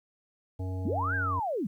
harmonic tone, 93 Hz, F#2, 9 cents sharp, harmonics 1 / 3 / 5 / 7 / 9, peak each -31 / -41 / -45 / -48 / -50 dBFS, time 0.59-1.4 s, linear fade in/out 10 ms
sine linear two-way sweep, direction up then down, 162.1 to 1634 to 162.1 Hz, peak -28 dBFS, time 0.85-1.67 s, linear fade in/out 5 ms, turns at 1.15 s
effects 11-bit

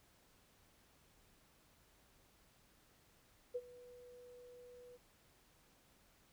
sine tone with ADSR envelope, 491.6 Hz, B4, 8 cents flat, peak -36 dBFS, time 3.54-4.98 s, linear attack 17 ms, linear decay 47 ms, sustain -19 dB, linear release 28 ms, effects pink hiss -70 dBFS RMS until 6.32 s

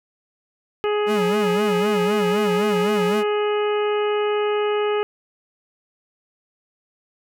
harmonic tone, 417.8 Hz, G#4, 10 cents sharp, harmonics 1 / 2 / 3 / 4 / 5 / 6 / 7, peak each -19 / -29 / -29 / -36 / -37 / -36 / -35 dBFS, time 0.84-5.03 s, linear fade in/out 0 ms
square tone with vibrato, 195.8 Hz, G3, 2 cents flat, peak -23 dBFS, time 1.06-3.24 s, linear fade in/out 50 ms, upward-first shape sine, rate 3.9 Hz, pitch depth 190 cents each way
effects none

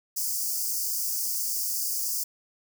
white high-pass noise, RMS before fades -29 dBFS, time 0.16-2.24 s, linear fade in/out 10 ms, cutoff 4700 Hz, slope 96 dB/octave, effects none

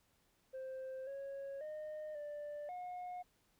sine tone with pitch steps, 524 / 551 / 613 / 589 / 721 Hz, C5 / C#5 / D#5 / D5 / F#5, +2 / -11 / -26 / +5 / -45 cents, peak -40 dBFS, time 0.53-3.23 s, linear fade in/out 20 ms, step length 540 ms, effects tanh soft clip ceiling -42 dBFS + pink hiss -75 dBFS RMS until 3.59 s

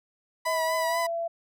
30% pulse tone with vibrato, 986 Hz, B5, 3 cents flat, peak -24 dBFS, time 0.45-1.07 s, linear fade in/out 10 ms, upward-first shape triangle, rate 4.1 Hz, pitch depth 41 cents each way
sine tone with pitch glide, 643 to 673 Hz, E5 to E5, -43 to +36 cents, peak -27 dBFS, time 0.46-1.28 s, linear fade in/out 10 ms, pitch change +79 cents, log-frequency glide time 0.81-0.92 s
effects none

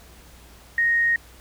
sine tone, 1864.7 Hz, A#6, in tune, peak -17 dBFS, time 0.78-1.16 s, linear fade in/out 2 ms, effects added 60 Hz sine -49 dBFS peak until 1.4 s + pink hiss -50 dBFS RMS until 1.4 s

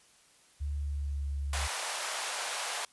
sine tone with pitch glide, 72.2 to 70.43 Hz, D2 to C#2, -29 to +28 cents, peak -31 dBFS, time 0.6-1.68 s, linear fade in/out 20 ms, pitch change -43 cents, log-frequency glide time 0.77-1.28 s
pink high-pass noise, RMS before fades -35 dBFS, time 1.53-2.85 s, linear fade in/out 2 ms, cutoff 640 Hz, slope 24 dB/octave
effects white hiss -62 dBFS RMS until 2.92 s + resampled to 24000 Hz

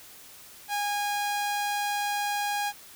sawtooth tone, 820 Hz, G#5, 22 cents flat, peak -23 dBFS, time 0.68-2.73 s, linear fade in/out 50 ms, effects white hiss -49 dBFS RMS until 2.95 s

